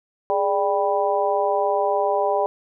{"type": "harmonic tone with a mistuned harmonic", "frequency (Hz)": 197, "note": "G3", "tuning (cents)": 9, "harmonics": [2, 3, 4, 5], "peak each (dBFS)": [-24, -22, -23, -26], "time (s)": [0.3, 2.46], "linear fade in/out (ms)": 0, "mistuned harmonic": 2, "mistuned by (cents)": 86, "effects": []}